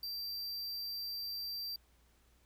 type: tone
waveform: square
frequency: 4699 Hz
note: D8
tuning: in tune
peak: -39 dBFS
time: 0.03-1.76 s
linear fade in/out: 2 ms
effects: added 60 Hz sine -67 dBFS peak until 2.45 s + pink hiss -71 dBFS RMS until 2.45 s